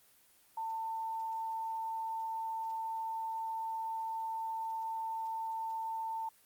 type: tone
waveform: sine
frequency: 896 Hz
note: A5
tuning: 31 cents sharp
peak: -35 dBFS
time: 0.57-6.29 s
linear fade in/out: 5 ms
effects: white hiss -65 dBFS RMS until 6.45 s + Opus 24 kbps